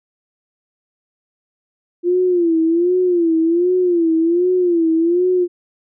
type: tone with vibrato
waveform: sine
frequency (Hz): 344.2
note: F4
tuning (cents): -25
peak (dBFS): -12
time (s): 2.03-5.48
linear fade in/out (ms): 50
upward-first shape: sine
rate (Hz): 1.3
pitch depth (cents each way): 110
effects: none